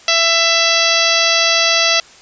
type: harmonic tone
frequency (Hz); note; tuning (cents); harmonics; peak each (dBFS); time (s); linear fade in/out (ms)
666; E5; +18; 1 / 2 / 3 / 4 / 5 / 6 / 7 / 8 / 9; -20 / -21 / -20 / -18 / -19 / -20 / -19 / -22 / -21; 0.08-2; 2
effects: white hiss -42 dBFS RMS until 2.21 s + resampled to 16000 Hz